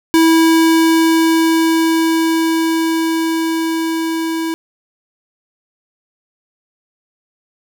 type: tone with level ramp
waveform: square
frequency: 326.1 Hz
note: E4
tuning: 19 cents flat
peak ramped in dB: -8 to -18 dBFS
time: 0.14-4.54 s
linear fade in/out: 0 ms
effects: none